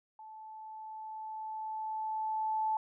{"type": "tone with level ramp", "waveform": "sine", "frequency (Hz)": 872, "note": "A5", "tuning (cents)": -16, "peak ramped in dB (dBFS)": [-47, -28], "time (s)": [0.19, 2.77], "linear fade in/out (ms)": 2, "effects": []}